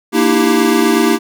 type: chord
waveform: square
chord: E half-diminished seventh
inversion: second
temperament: equal with one note detuned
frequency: 233.1 / 301.4 / 329.6 / 392 Hz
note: Bb3 / D4 / E4 / G4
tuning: 0 / +45 / 0 / 0 cents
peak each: -16 dBFS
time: 0.12-1.19 s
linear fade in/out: 50 ms
effects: none